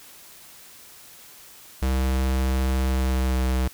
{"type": "tone with pitch glide", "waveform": "square", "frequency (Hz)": [65.3, 64.25], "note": ["C2", "C2"], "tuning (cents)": [-3, -31], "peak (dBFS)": -21, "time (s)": [1.82, 3.68], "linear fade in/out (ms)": 5, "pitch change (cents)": -28, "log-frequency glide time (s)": [2.83, 3.49], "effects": ["white hiss -47 dBFS RMS until 3.73 s"]}